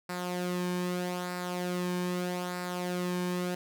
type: tone with flanger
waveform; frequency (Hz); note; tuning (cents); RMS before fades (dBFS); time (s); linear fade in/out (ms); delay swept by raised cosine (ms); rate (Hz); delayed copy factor
sawtooth; 179.1; F3; +44; -33; 0.09-3.55; 5; 0.31 to 1.51; 0.8; -0.55
effects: none